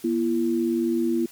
sine tone pair together, 239.3 / 337.9 Hz, A#3 / E4, +46 / +43 cents, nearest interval tritone, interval 597 cents, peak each -24 / -22 dBFS, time 0.04-1.26 s, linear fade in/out 5 ms, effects white hiss -48 dBFS RMS until 1.31 s + MP3 96 kbps

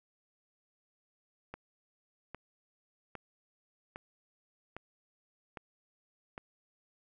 click train, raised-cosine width 0.5 ms, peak -27 dBFS, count 7, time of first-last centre 1.54-6.379 s, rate 1.24 Hz, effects none

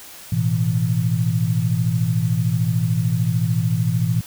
sine chord, A suspended second, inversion none, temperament equal, 110 / 123.47 / 164.81 Hz, A2 / B2 / E3, 0 / 0 / 0 cents, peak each -21 dBFS, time 0.32-4.21 s, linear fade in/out 5 ms, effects white hiss -40 dBFS RMS until 4.26 s

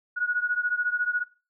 sine beating tone pair, 1453 / 1467 Hz, F#6 / F#6, -32 / -15 cents, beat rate 14 Hz, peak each -26 / -28 dBFS, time 0.16-1.24 s, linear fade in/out 20 ms, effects noise-tail reverb RT60 0.3 s tail -18 dB re dry

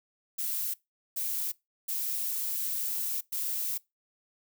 violet noise bursts at uneven times, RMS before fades -32 dBFS, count 4, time 0.38-0.74 / 1.16-1.52 / 1.88-3.21 / 3.32-3.78 s, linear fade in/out 10 ms, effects noise-tail reverb RT60 0.2 s tail -22 dB re dry

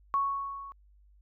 sine tone with level ramp, 1108.7 Hz, C#6, in tune, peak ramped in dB -23 to -42 dBFS, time 0.14-0.72 s, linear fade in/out 0 ms, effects added 50 Hz sine -57 dBFS peak until 1.21 s

